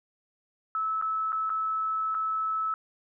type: tone with dropouts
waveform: sine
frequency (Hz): 1303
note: E6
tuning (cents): -20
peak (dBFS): -26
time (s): 0.75-2.74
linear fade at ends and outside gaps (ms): 1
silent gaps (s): 1.014-1.023 / 1.321-1.328 / 1.495-1.501 / 2.145-2.149
effects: none